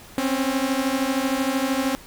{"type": "beating tone pair", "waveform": "sawtooth", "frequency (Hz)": [260.8, 273.8], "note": ["C4", "C#4"], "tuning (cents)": [-5, -21], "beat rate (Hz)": 13, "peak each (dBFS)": -20, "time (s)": [0.18, 1.95], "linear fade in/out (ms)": 0, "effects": ["pink hiss -45 dBFS RMS until 2.06 s"]}